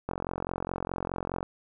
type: click train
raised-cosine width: 1 ms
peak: -17 dBFS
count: 61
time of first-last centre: 0.09-1.429 s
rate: 44.8 Hz
effects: none